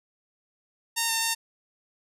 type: tone with pitch steps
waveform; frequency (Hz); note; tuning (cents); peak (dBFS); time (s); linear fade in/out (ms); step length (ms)
5% pulse; 919 / 906 / 911; A#5 / A#5 / A#5; -25 / -50 / -40; -12; 0.96-1.35; 20; 130
effects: resampled to 32000 Hz

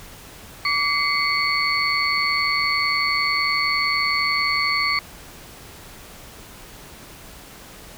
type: tone cluster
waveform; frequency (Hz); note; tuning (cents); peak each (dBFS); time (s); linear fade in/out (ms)
sine; 1153 / 2068 / 2219 / 4439; D6 / C7 / C#7 / C#8; -32 / -21 / +1 / +2; -24; 0.65-4.99; 2
effects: pink hiss -42 dBFS RMS until 7.97 s

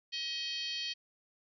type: harmonic tone with a mistuned harmonic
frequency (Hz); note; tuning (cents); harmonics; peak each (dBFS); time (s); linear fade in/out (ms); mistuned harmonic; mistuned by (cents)
634; D#5; +32; 3 / 4 / 5 / 6 / 7 / 8 / 9; -48 / -44 / -39 / -48 / -39 / -48 / -50; 0.12-0.94; 20; 8; -16
effects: none

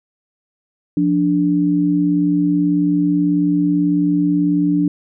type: tone pair together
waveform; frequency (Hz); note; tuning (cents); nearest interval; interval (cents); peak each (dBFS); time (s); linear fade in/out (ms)
sine; 174.61 / 292.9; F3 / D4; 0 / -5; major sixth; 895; -18 / -14; 0.97-4.88; 2
effects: none

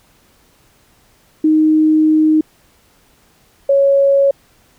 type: tone pair in turn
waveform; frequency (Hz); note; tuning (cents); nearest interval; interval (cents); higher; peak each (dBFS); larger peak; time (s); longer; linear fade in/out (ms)
sine; 311.1 / 554.3; D#4 / C#5; 0 / 0; minor seventh; 1000; second; -8; neither; 1.44-2.41 / 3.69-4.31; first; 5
effects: pink hiss -53 dBFS RMS until 4.78 s

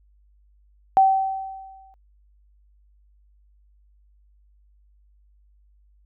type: tone with exponential decay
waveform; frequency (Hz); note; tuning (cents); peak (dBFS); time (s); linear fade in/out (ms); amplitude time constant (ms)
sine; 770; G5; -31; -10; 0.97-1.94; 0; 210
effects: added 50 Hz sine -55 dBFS peak until 6.05 s

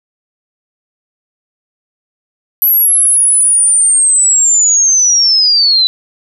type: linear sweep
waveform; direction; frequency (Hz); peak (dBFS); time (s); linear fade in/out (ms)
sine; down; 11840 to 3951; -6; 2.62-5.87; 0
effects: none

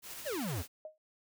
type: noise with tremolo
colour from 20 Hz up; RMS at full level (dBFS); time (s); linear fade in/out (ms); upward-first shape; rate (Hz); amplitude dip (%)
white; -44; 0.02-0.68; 50; sine; 13; 30
type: exponential sweep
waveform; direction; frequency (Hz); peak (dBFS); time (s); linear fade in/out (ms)
square; down; 659.3 to 75.5; -35; 0.25-0.63; 20
type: tone with exponential decay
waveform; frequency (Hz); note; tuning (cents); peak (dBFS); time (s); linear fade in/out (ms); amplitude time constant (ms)
sine; 622.3; D#5; 0; -38; 0.85-0.98; 2; 27
effects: none

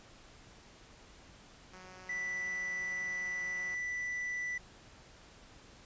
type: tone with pitch glide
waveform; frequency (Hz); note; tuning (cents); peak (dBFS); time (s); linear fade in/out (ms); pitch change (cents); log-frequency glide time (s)
5% pulse; 185 to 183.4; F#3 to F#3; 0 to -15; -40; 1.73-3.75; 5; -15; 2.91-3.21
type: tone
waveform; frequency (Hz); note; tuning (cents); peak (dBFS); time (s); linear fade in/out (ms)
triangle; 1975.5; B6; 0; -33; 2.09-4.58; 5
effects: pink hiss -57 dBFS RMS until 5.85 s + resampled to 16000 Hz

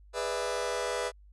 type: chord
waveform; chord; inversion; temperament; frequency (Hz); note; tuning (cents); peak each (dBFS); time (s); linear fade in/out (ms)
sawtooth; E dominant seventh; first; just; 412 / 494.4 / 593.3 / 659.3; G#4 / B4 / D5 / E5; -14 / +2 / +18 / 0; -33 / -29 / -34 / -33; 0.13-1.12; 50
effects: added 50 Hz sine -52 dBFS peak until 1.32 s + resampled to 24000 Hz

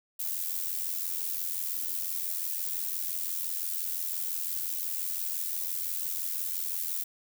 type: noise with amplitude modulation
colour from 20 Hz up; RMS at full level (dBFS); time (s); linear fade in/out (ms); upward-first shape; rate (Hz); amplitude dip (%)
violet; -30; 0.19-7.04; 10; sine; 85.8; 65
effects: none

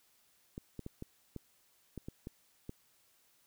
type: clicks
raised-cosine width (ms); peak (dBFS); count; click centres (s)
3; -29; 9; 0.579 / 0.793 / 0.864 / 1.024 / 1.363 / 1.977 / 2.085 / 2.271 / 2.694
effects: white hiss -70 dBFS RMS until 3.46 s

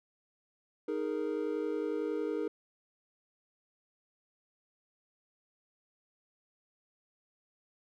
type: chord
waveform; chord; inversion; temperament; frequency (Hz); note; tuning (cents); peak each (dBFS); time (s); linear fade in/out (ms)
triangle; D# suspended fourth; none; equal; 311.1 / 415.3 / 466.2; D#4 / G#4 / A#4; 0 / 0 / 0; -34; 0.88-2.48; 5
effects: none

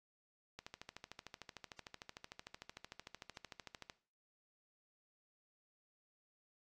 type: click train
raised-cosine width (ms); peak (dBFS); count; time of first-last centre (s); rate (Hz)
0.2; -30; 45; 0.59-3.898; 13.3
effects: noise-tail reverb RT60 0.4 s tail -18 dB re dry + AAC 48 kbps

